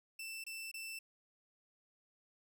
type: tone bursts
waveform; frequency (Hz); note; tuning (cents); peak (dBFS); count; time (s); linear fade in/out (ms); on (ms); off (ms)
sawtooth; 2665; E7; +18; -40; 3; 0.19-0.99; 5; 250; 25
effects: none